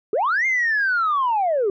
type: linear two-way sweep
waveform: sine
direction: up then down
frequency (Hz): 374.9 to 2135 to 374.9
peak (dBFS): -16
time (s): 0.13-1.7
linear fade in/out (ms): 2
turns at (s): 0.46
effects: tanh soft clip ceiling -14 dBFS